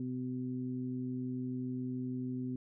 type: harmonic tone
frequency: 126.9 Hz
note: B2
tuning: 47 cents sharp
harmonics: 1 / 2 / 3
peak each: -41 / -36 / -49 dBFS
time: 0-2.56 s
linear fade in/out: 2 ms
effects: none